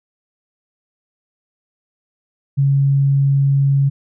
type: tone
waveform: sine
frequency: 138.59 Hz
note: C#3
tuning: in tune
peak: -11 dBFS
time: 2.57-3.9 s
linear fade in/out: 20 ms
effects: none